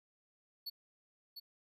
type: tone with echo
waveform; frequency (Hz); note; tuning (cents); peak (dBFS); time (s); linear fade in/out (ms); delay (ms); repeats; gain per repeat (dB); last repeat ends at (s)
square; 4435; C#8; 0; -40; 0.66-0.7; 10; 700; 1; -6; 1.4
effects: none